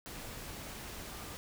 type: tone in noise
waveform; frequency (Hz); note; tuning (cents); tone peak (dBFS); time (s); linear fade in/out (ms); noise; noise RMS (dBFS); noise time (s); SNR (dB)
sine; 1200; D6; +37; -55; 1.12-1.33; 0; pink; -45; 0.06-1.37; -13
effects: none